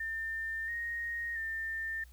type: tone with pitch steps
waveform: sine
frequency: 1800 / 1866 / 1800 Hz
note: A6 / A#6 / A6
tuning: +39 / +1 / +39 cents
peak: -34 dBFS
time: 0-2.04 s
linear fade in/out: 5 ms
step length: 680 ms
effects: added 60 Hz sine -52 dBFS peak until 2.12 s + white hiss -65 dBFS RMS until 2.12 s

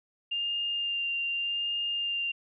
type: tone with vibrato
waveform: sine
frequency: 2800 Hz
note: F7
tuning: 4 cents sharp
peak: -28 dBFS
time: 0.31-2.32 s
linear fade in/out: 10 ms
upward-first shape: sine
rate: 0.84 Hz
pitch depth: 13 cents each way
effects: none

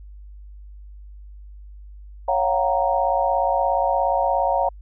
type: chord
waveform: sine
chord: Gb major seventh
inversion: second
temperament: equal with one note detuned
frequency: 554.4 / 698.5 / 755.5 / 932.3 Hz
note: Db5 / F5 / Gb5 / Bb5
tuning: 0 / 0 / +36 / 0 cents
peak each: -23 dBFS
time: 2.28-4.69 s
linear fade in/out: 5 ms
effects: added 50 Hz sine -38 dBFS peak until 4.81 s

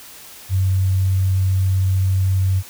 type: tone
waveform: sine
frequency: 94.7 Hz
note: F#2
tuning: 41 cents sharp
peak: -14 dBFS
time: 0.49-2.63 s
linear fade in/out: 50 ms
effects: white hiss -40 dBFS RMS until 2.69 s

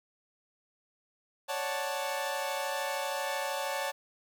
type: chord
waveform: sawtooth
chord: D major seventh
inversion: third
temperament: equal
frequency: 554.4 / 587.3 / 740 / 880 Hz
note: C#5 / D5 / F#5 / A5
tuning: 0 / 0 / 0 / 0 cents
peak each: -32 / -36 / -36 / -32 dBFS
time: 1.48-3.92 s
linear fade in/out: 20 ms
effects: 10-bit

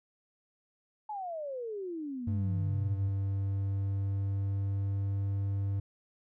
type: exponential sweep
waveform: sine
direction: down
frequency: 871 to 92.8 Hz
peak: -35 dBFS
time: 1.09-3.09 s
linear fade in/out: 5 ms
type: tone with pitch glide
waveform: triangle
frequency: 98 to 98.97 Hz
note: G2 to G2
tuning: 0 to +17 cents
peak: -27 dBFS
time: 2.27-5.8 s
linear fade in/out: 5 ms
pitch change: +17 cents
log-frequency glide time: 3.11-5.26 s
effects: none

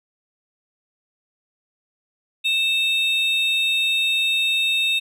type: tone pair together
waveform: triangle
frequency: 2637 / 3697 Hz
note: E7 / A#7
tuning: 0 / -15 cents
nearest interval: tritone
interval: 585 cents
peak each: -19 dBFS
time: 2.44-5 s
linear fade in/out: 20 ms
effects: none

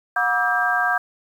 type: tone cluster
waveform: sine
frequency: 723 / 965 / 1167 / 1291 / 1595 Hz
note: F#5 / B5 / D6 / E6 / G6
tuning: -40 / -40 / -11 / -37 / +30 cents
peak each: -23 / -29 / -26 / -28 / -20 dBFS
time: 0.16-0.98 s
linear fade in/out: 5 ms
effects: 8-bit

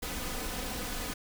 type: noise with comb filter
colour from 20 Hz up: pink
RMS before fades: -36 dBFS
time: 0.02-1.14 s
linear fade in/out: 10 ms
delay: 4 ms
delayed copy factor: +0.6
effects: none

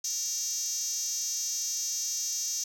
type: tone with high-pass filter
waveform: 5% pulse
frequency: 466.2 Hz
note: A#4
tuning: in tune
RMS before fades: -32 dBFS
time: 0.04-2.64 s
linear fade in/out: 5 ms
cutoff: 6200 Hz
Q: 6.6
effects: none

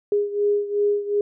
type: beating tone pair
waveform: sine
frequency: 410 / 412.7 Hz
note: G#4 / G#4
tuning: -22 / -11 cents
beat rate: 2.7 Hz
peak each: -20 / -24 dBFS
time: 0.12-1.21 s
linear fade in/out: 2 ms
effects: none

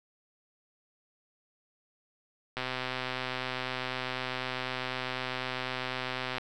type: click train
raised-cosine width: 0.3 ms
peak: -17 dBFS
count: 489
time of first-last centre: 2.57-6.383 s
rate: 128 Hz
effects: none

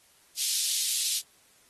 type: high-pass noise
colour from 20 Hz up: pink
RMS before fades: -28 dBFS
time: 0.36-1.22 s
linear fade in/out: 50 ms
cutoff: 3600 Hz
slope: 24 dB/octave
effects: white hiss -61 dBFS RMS until 1.69 s + AAC 32 kbps

